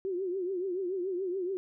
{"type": "tone with vibrato", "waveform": "sine", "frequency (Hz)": 370, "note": "F#4", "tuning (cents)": 0, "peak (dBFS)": -30, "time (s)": [0.05, 1.57], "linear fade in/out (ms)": 0, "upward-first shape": "triangle", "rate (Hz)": 7, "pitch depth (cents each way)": 130, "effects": []}